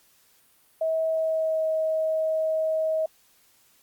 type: tone with pitch glide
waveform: sine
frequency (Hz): 643 to 634.5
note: E5 to D#5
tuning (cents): -43 to +34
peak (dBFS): -22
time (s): 0.81-3.06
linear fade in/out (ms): 5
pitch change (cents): -23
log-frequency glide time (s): 1.09-1.68
effects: white hiss -61 dBFS RMS until 3.82 s + Opus 48 kbps